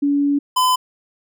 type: tone pair in turn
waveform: sine / square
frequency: 284.9 / 1013.4 Hz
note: C#4 / B5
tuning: +48 / +44 cents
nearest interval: octave + minor seventh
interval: 2196 cents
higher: second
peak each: -14 dBFS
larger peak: neither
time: 0.02-0.39 / 0.56-0.76 s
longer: first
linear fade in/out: 10 ms
effects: none